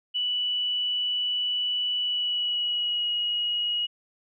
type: tone with pitch glide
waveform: sine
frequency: 2960 to 2897 Hz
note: F#7 to F#7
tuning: 0 to -37 cents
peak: -24 dBFS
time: 0.14-3.87 s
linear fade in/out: 20 ms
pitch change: -37 cents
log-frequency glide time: 1.98-3.11 s
effects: none